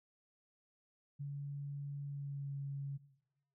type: tone with pitch glide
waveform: sine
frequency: 142.1 to 139.58 Hz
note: C#3 to C#3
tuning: +43 to +12 cents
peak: -39 dBFS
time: 1.19-2.98 s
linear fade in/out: 20 ms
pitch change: -31 cents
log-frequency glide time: 2.06-2.54 s
effects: noise-tail reverb RT60 0.9 s tail -17 dB re dry